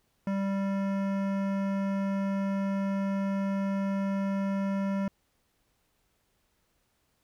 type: tone with hard clipping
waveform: sine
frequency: 196 Hz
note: G3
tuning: in tune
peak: -29 dBFS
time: 0.27-5.08 s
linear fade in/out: 2 ms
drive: 16 dB
effects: pink hiss -73 dBFS RMS until 7.23 s